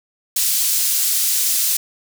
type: high-pass noise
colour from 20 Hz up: pink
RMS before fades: -18 dBFS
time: 0.36-1.77 s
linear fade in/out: 5 ms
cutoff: 6200 Hz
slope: 12 dB/octave
effects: none